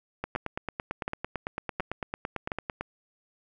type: two click trains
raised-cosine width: 0.5 ms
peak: -15 / -16 dBFS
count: 4 / 24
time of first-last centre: 0.36-2.518 / 0.24-2.81 s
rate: 1.39 / 8.95 Hz
effects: none